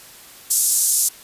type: band-pass noise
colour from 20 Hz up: pink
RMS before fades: -18 dBFS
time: 0.5-1.09 s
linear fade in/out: 10 ms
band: 6900 to 12000 Hz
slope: 24 dB/octave
effects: white hiss -43 dBFS RMS until 1.23 s + resampled to 32000 Hz